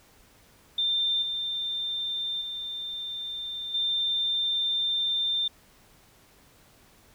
sine tone with level steps, 3589 Hz, A7, 34 cents sharp, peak -23 / -28 / -32 / -24 dBFS, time 0.78-5.48 s, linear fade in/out 5 ms, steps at 1.22 / 2.41 / 3.74 s, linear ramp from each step 5 ms, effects pink hiss -58 dBFS RMS until 7.14 s

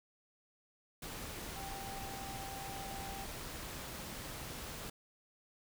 sine tone in noise, 784 Hz, G5, in tune, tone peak -46 dBFS, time 1.56-3.25 s, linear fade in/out 5 ms, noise pink, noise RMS -45 dBFS, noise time 1.02-4.9 s, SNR -4 dB, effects none

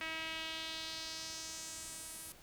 sawtooth tone with band-pass filter sweep, 321.2 Hz, E4, 45 cents flat, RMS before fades -44 dBFS, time 0.01-2.32 s, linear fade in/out 0 ms, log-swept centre 2300 to 11000 Hz, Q 2.2, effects pink hiss -59 dBFS RMS until 2.42 s

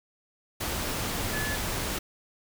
sine tone in noise, 1719 Hz, A6, 41 cents flat, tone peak -32 dBFS, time 1.33-1.56 s, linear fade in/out 10 ms, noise pink, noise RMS -31 dBFS, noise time 0.6-1.99 s, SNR -4 dB, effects none

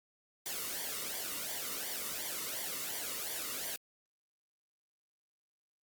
white noise with flanger, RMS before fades -39 dBFS, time 0.46-3.76 s, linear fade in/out 0 ms, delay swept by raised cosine 0.75 to 1.26 ms, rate 2.8 Hz, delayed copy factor -0.65, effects Opus 48 kbps

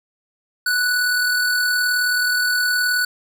square tone pair together, 1480 / 4479 Hz, F#6 / C#8, 0 / +17 cents, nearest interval octave + perfect fifth, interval 1917 cents, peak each -18 / -26 dBFS, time 0.66-3.05 s, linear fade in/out 5 ms, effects none

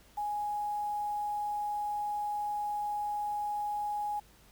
sine tone with quantisation, 830.6 Hz, G#5, in tune, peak -31 dBFS, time 0.17-4.2 s, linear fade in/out 10 ms, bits 9, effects added 50 Hz sine -62 dBFS peak until 4.51 s + pink hiss -61 dBFS RMS until 4.51 s

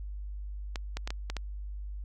clicks, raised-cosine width 0.2 ms, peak -18 dBFS, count 6, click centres 0.758 / 0.97 / 1.075 / 1.105 / 1.3 / 1.367 s, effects added 50 Hz sine -36 dBFS peak until 2.04 s

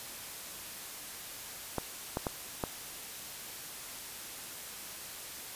clicks, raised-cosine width 1 ms, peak -17 dBFS, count 4, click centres 1.783 / 2.171 / 2.268 / 2.638 s, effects white hiss -44 dBFS RMS until 5.55 s + resampled to 32000 Hz

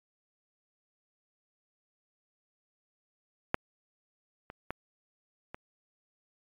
clicks, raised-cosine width 0.5 ms, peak -10 / -27 / -18 / -25 dBFS, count 4, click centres 3.544 / 4.501 / 4.706 / 5.545 s, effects MP3 96 kbps

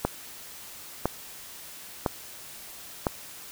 click train, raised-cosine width 1 ms, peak -9 dBFS, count 4, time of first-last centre 0.05-3.068 s, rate 0.994 Hz, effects white hiss -44 dBFS RMS until 3.51 s

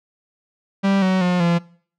45% pulse tone with pitch steps, 196 / 187.37 / 179.11 / 171.22 Hz, G3 / F#3 / F3 / F3, 0 / +22 / +44 / -34 cents, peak -15 dBFS, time 0.83-1.59 s, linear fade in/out 20 ms, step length 190 ms, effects noise-tail reverb RT60 0.5 s tail -22 dB re dry + low-pass 4000 Hz 12 dB/octave

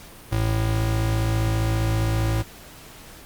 square tone pair together, 54.96 / 110 Hz, A1 / A2, -1 / 0 cents, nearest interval octave, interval 1201 cents, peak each -26 / -22 dBFS, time 0.31-2.43 s, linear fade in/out 20 ms, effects pink hiss -44 dBFS RMS until 3.25 s + Opus 48 kbps

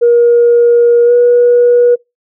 sine tone with pitch glide, 474.8 to 483.7 Hz, A#4 to B4, +32 to -36 cents, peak -3 dBFS, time 0.01-1.96 s, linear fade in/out 20 ms, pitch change +32 cents, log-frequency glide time 1.05-1.12 s, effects noise-tail reverb RT60 0.2 s tail -24 dB re dry + tanh soft clip ceiling 0 dBFS

